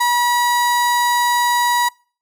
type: tone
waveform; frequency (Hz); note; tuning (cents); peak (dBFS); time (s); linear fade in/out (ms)
35% pulse; 966; B5; -39; -12; 0-1.89; 10
effects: noise-tail reverb RT60 0.4 s tail -25 dB re dry

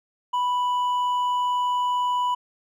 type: tone with hard clipping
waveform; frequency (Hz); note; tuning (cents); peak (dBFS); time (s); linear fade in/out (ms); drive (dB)
sine; 987.8; B5; 0; -22; 0.33-2.35; 10; 4
effects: none

